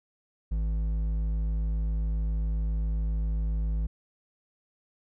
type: tone with hard clipping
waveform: triangle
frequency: 53.7 Hz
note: A1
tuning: 41 cents flat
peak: -27 dBFS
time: 0.51-3.87 s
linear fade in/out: 10 ms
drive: 10 dB
effects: none